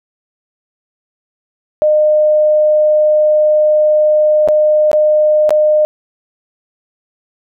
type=tone with dropouts; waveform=sine; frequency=609 Hz; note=D#5; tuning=37 cents flat; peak=-7 dBFS; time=1.82-5.85 s; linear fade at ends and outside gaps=0 ms; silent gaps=4.476-4.486 / 4.915-4.931 / 5.493-5.506 s; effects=none